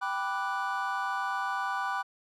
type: chord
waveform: triangle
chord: G major seventh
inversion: none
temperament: equal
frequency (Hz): 784 / 987.8 / 1174.7 / 1480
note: G5 / B5 / D6 / F#6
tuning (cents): 0 / 0 / 0 / 0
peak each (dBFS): -33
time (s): 0.01-2.03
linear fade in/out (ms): 20
effects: none